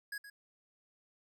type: tone with echo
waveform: square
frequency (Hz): 1661.2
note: G#6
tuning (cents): 0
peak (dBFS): -39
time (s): 0.12-0.18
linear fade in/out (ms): 5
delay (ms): 120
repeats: 1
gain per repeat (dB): -11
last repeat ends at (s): 0.3
effects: none